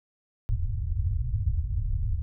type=low-pass noise; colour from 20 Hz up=white; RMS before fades=-27 dBFS; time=0.49-2.22 s; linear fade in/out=0 ms; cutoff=110 Hz; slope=48 dB/octave; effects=none